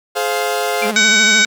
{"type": "chord", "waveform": "sawtooth", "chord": "F minor", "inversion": "first", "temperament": "equal with one note detuned", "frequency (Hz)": [422.8, 523.3, 698.5], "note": ["Ab4", "C5", "F5"], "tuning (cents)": [31, 0, 0], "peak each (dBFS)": [-17, -18, -16], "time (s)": [0.15, 0.92], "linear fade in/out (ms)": 20}
{"type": "tone with vibrato", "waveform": "sawtooth", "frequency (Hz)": 214.2, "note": "A3", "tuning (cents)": -46, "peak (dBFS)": -17, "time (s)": [0.81, 1.46], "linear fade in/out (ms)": 50, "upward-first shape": "triangle", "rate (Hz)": 13, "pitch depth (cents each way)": 100}
{"type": "tone with exponential decay", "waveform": "sine", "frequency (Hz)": 2349, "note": "D7", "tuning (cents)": 0, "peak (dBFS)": -15, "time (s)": [0.82, 0.94], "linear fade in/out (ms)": 5, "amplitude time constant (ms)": 25}
{"type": "harmonic tone", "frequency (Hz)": 753, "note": "F#5", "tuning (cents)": 30, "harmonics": [2, 3, 4, 5, 6, 7, 8, 9, 10], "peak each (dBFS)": [-14, -15, -27, -16, -28, -22, -21, -27, -22], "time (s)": [0.96, 1.45], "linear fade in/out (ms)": 2}
{"effects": []}